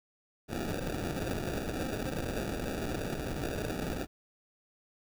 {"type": "noise with sample-and-hold", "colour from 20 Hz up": "blue", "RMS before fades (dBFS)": -35, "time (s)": [0.48, 4.07], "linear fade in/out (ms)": 50, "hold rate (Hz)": 1050, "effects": []}